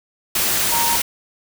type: tone in noise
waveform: sine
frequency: 932.3 Hz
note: A#5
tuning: in tune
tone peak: -20 dBFS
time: 0.72-0.96 s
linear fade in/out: 5 ms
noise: white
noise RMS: -19 dBFS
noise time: 0.35-1.02 s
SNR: -4 dB
effects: none